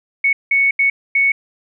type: tone bursts at uneven times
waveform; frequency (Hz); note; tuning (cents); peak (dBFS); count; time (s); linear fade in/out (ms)
sine; 2217; C#7; 0; -11; 4; 0.24-0.33 / 0.51-0.71 / 0.79-0.9 / 1.15-1.32; 5
effects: none